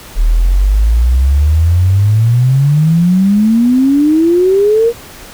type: exponential sweep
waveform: sine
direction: up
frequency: 37.16 to 476.5 Hz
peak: -6 dBFS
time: 0.15-4.93 s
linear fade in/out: 50 ms
effects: pink hiss -33 dBFS RMS until 5.33 s